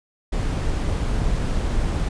brown noise, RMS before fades -22 dBFS, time 0.32-2.09 s, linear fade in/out 10 ms, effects resampled to 22050 Hz

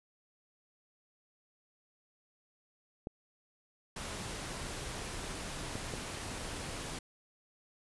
clicks, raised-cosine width 2 ms, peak -25 dBFS, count 3, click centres 3.071 / 5.755 / 5.938 s
pink noise, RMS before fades -41 dBFS, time 3.96-6.99 s, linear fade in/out 5 ms
effects resampled to 24000 Hz

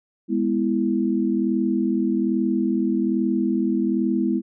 sine chord, E major, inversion first, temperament just, 206 / 247.2 / 329.6 Hz, G#3 / B3 / E4, -14 / +2 / 0 cents, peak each -23 dBFS, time 0.28-4.42 s, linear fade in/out 50 ms, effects none

